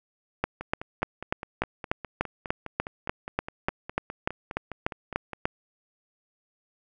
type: two click trains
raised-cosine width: 0.5 ms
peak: -9 / -20 dBFS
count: 18 / 24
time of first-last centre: 0.44-5.455 / 0.61-5.333 s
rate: 3.39 / 4.87 Hz
effects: none